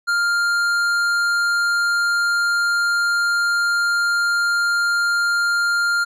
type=tone with tanh clipping; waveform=triangle; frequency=1400 Hz; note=F6; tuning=4 cents sharp; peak=-18 dBFS; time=0.07-6.05 s; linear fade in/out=20 ms; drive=16 dB; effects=none